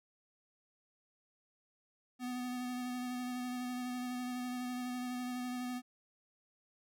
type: tone with vibrato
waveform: square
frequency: 248.8 Hz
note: B3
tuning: 13 cents sharp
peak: -38 dBFS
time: 2.19-5.82 s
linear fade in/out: 50 ms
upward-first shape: sine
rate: 12 Hz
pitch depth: 17 cents each way
effects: none